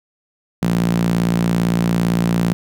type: tone with high-pass filter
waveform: sawtooth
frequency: 57.7 Hz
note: A#1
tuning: 17 cents flat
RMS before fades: -17 dBFS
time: 0.62-2.53 s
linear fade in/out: 0 ms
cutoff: 170 Hz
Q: 3.7
effects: none